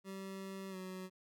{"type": "tone with pitch glide", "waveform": "25% pulse", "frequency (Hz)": [192.9, 186.22], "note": ["G3", "F#3"], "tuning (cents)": [-28, 11], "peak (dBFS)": -40, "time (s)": [0.04, 1.1], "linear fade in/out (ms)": 50, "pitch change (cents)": -61, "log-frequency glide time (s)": [0.7, 0.76], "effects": []}